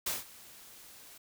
white noise with ADSR envelope, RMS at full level -32 dBFS, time 0.06-1.18 s, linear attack 9 ms, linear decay 170 ms, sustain -21 dB, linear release 7 ms, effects none

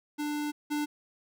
square tone pair in turn, 296.2 / 296.2 Hz, D4 / D4, +15 / +15 cents, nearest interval unison, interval 0 cents, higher neither, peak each -31 / -29 dBFS, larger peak second, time 0.18-0.52 / 0.7-0.86 s, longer first, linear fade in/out 20 ms, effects none

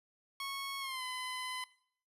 15% pulse tone with pitch glide, 1100 to 1014.5 Hz, C#6 to B5, -14 to +46 cents, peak -32 dBFS, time 0.4-1.64 s, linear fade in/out 2 ms, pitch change -140 cents, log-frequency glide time 0.8-1.03 s, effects noise-tail reverb RT60 0.6 s tail -19 dB re dry + resampled to 32000 Hz

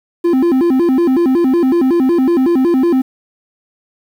triangle tone with vibrato, 299.5 Hz, D4, 34 cents sharp, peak -7 dBFS, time 0.24-3.02 s, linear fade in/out 10 ms, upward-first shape square, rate 5.4 Hz, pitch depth 240 cents each way, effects 7-bit

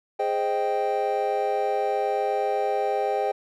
triangle chord, Ab major seventh, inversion none, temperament equal, 415.3 / 523.3 / 622.3 / 784 Hz, Ab4 / C5 / Eb5 / G5, 0 / 0 / 0 / 0 cents, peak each -26 / -27 / -28 / -24 dBFS, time 0.19-3.32 s, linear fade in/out 10 ms, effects none

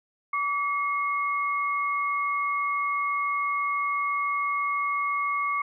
sine tone pair together, 1147 / 2167 Hz, D6 / C#7, -41 / -40 cents, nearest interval major seventh, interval 1101 cents, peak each -25 / -30 dBFS, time 0.33-5.62 s, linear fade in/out 5 ms, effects none

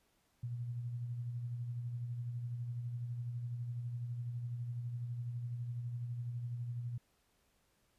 sine tone with tremolo, 120.2 Hz, B2, 46 cents flat, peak -36 dBFS, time 0.43-6.98 s, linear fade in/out 5 ms, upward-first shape sine, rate 12 Hz, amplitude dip 40%, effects pink hiss -75 dBFS RMS until 7.98 s + resampled to 32000 Hz

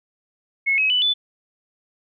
sine tone with pitch steps, 2184 / 2553 / 2983 / 3487 Hz, C#7 / D#7 / F#7 / A7, -26 / +44 / +13 / -16 cents, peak -16 dBFS, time 0.66-1.14 s, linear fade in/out 20 ms, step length 120 ms, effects none

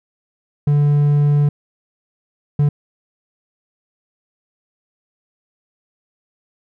triangle tone bursts at uneven times, 145.7 Hz, D3, 13 cents flat, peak -9 dBFS, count 2, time 0.67-1.49 / 2.59-2.69 s, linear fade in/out 5 ms, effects none

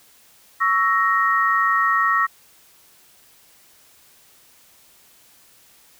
sine tone cluster, 1119 / 1317 / 1871 Hz, C#6 / E6 / A#6, +16 / -2 / +6 cents, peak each -20 dBFS, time 0.6-2.27 s, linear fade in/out 20 ms, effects white hiss -53 dBFS RMS until 5.99 s

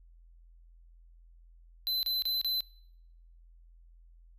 square tone bursts, 4041 Hz, B7, 39 cents sharp, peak -29 dBFS, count 4, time 1.87-2.606 s, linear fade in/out 0 ms, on 160 ms, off 32 ms, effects noise-tail reverb RT60 0.8 s tail -26 dB re dry + added 42 Hz sine -54 dBFS peak until 4.38 s

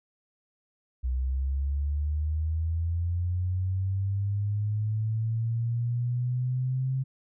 sine linear sweep, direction up, 62.2 to 132.9 Hz, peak -25 dBFS, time 1.03-7.04 s, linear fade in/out 20 ms, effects none

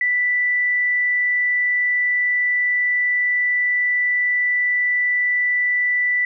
sine tone, 1975.5 Hz, B6, in tune, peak -16 dBFS, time 0.01-6.25 s, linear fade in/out 2 ms, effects none

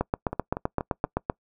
two click trains, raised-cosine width 1 ms, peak -10 / -16 dBFS, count 11 / 4, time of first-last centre 0.01-1.299 / 0.33-1.048 s, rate 7.76 / 4.18 Hz, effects noise-tail reverb RT60 0.1 s tail -25 dB re dry

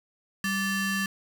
35% pulse ring-modulated tone, 971 Hz, B5, 30 cents flat, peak -21 dBFS, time 0.44-1.06 s, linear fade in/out 2 ms, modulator 775 Hz, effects none

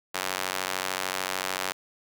sawtooth tone with high-pass filter, 93.4 Hz, F#2, 17 cents sharp, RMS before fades -31 dBFS, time 0.14-1.73 s, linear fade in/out 10 ms, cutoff 870 Hz, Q 0.6, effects none

